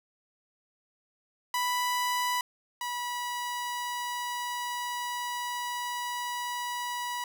sawtooth tone pair in turn, 987.8 / 974.2 Hz, B5 / B5, 0 / -24 cents, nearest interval unison, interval 24 cents, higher first, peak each -23 / -28 dBFS, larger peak first, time 1.54-2.41 / 2.81-7.24 s, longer second, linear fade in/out 2 ms, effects none

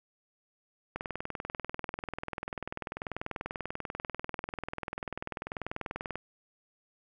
click train, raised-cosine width 0.5 ms, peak -20 dBFS, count 107, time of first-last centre 0.96-6.156 s, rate 20.4 Hz, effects none

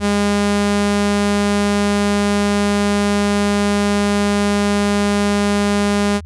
sawtooth tone, 203.8 Hz, G#3, 32 cents flat, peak -10 dBFS, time 0-6.21 s, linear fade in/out 50 ms, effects added 81 Hz sine -30 dBFS peak until 6.25 s + resampled to 24000 Hz

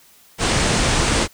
pink low-pass noise, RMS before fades -18 dBFS, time 0.38-1.28 s, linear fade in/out 50 ms, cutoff 9400 Hz, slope 96 dB/octave, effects white hiss -51 dBFS RMS until 1.33 s

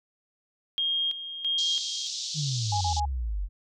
sine tone with tremolo, 3234 Hz, G#7, 47 cents flat, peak -24 dBFS, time 0.78-2.07 s, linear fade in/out 0 ms, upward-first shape square, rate 1.5 Hz, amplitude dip 70%
pink band-pass noise, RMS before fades -34 dBFS, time 1.58-3 s, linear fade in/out 5 ms, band 3500 to 6700 Hz, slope 48 dB/octave
sine exponential sweep, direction down, 159.1 to 43.65 Hz, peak -27 dBFS, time 2.34-3.49 s, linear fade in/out 50 ms
sine tone bursts, 830.6 Hz, G#5, in tune, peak -26 dBFS, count 3, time 2.72-3.054 s, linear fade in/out 5 ms, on 90 ms, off 32 ms
effects none

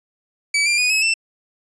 sawtooth tone with pitch steps, 2292 / 2381 / 2474 / 2570 / 2670 Hz, D7 / D7 / D#7 / E7 / E7, -43 / +23 / -10 / -45 / +22 cents, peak -12 dBFS, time 0.54-1.14 s, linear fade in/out 5 ms, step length 120 ms, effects resampled to 22050 Hz

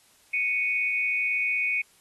sine tone pair together, 2222 / 2486 Hz, C#7 / D#7, +4 / -2 cents, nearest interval major second, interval 194 cents, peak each -26 / -26 dBFS, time 0.33-1.82 s, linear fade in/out 10 ms, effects white hiss -60 dBFS RMS until 2 s + AAC 32 kbps

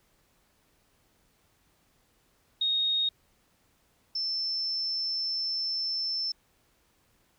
sine tone pair in turn, 3729 / 5315 Hz, A#7 / E8, 0 / +13 cents, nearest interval tritone, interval 613 cents, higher second, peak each -24 / -28 dBFS, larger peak first, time 2.61-3.09 / 4.15-6.32 s, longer second, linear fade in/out 5 ms, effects pink hiss -68 dBFS RMS until 7.38 s

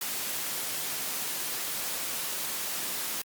white high-pass noise, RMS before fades -33 dBFS, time 0.01-3.22 s, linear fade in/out 5 ms, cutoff 140 Hz, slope 12 dB/octave, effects Opus 48 kbps

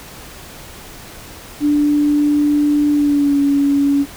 sine tone with pitch glide, 293.7 to 282.1 Hz, D4 to C#4, 0 to +30 cents, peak -11 dBFS, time 1.6-4.06 s, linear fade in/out 50 ms, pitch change -70 cents, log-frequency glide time 2.92-3.39 s, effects pink hiss -36 dBFS RMS until 4.16 s

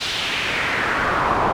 brown noise with band-pass filter sweep, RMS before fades -21 dBFS, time 0-1.53 s, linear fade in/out 20 ms, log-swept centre 3900 to 910 Hz, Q 2.1, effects none

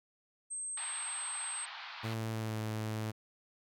sine tone, 8340 Hz, C9, 7 cents flat, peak -37 dBFS, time 0.5-1.66 s, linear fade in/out 20 ms
pink band-pass noise, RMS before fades -46 dBFS, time 0.77-2.14 s, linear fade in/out 5 ms, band 800 to 4500 Hz, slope 48 dB/octave
sawtooth tone with pitch glide, 111.9 to 109.15 Hz, A2 to A2, +30 to -13 cents, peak -31 dBFS, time 2.03-3.12 s, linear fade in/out 20 ms, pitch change -43 cents, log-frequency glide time 2.27-2.57 s
effects none

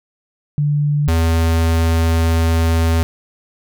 sine / square tone pair in turn, 146.83 / 82.22 Hz, D3 / E2, 0 / -4 cents, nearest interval minor seventh, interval 1004 cents, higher first, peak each -13 dBFS, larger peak neither, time 0.58-1.08 / 1.08-3.03 s, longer second, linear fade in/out 0 ms, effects none

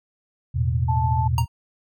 sine chord, E suspended fourth, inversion none, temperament just, 82.41 / 109.88 / 123.61 Hz, E2 / A2 / B2, 0 / -2 / +2 cents, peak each -23 / -26 / -22 dBFS, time 0.54-1.46 s, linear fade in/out 20 ms
sine tone, 877 Hz, A5, 6 cents flat, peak -23 dBFS, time 0.88-1.28 s, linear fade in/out 10 ms
square tone with exponential decay, 932.3 Hz, A#5, in tune, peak -19 dBFS, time 1.38-1.48 s, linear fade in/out 2 ms, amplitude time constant 21 ms
effects none

